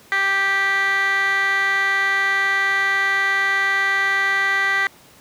15% pulse tone with band-pass filter, 392 Hz, G4, in tune, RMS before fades -19 dBFS, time 0.12-4.87 s, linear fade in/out 0 ms, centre 2000 Hz, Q 5, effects pink hiss -48 dBFS RMS until 5.2 s + high-pass 100 Hz 12 dB/octave

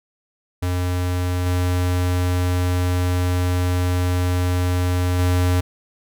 square tone with level steps, 90 Hz, F#2, 47 cents flat, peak -20 / -18 / -16 dBFS, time 0.62-5.61 s, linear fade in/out 10 ms, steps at 1.46 / 5.19 s, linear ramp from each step 2 ms, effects none

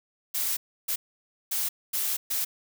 blue noise bursts at uneven times, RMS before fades -28 dBFS, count 5, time 0.34-0.57 / 0.88-0.96 / 1.51-1.69 / 1.93-2.17 / 2.3-2.45 s, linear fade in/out 10 ms, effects none

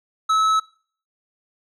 triangle tone with tanh clipping, 1298 Hz, E6, 27 cents flat, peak -17 dBFS, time 0.29-0.6 s, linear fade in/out 10 ms, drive 14 dB, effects noise-tail reverb RT60 0.5 s tail -22 dB re dry

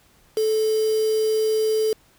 sine tone with quantisation, 435.8 Hz, A4, 17 cents flat, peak -18 dBFS, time 0.37-1.93 s, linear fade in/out 2 ms, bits 5, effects pink hiss -57 dBFS RMS until 2.18 s

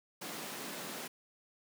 pink high-pass noise, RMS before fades -43 dBFS, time 0.21-1.08 s, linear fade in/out 10 ms, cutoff 180 Hz, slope 24 dB/octave, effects none

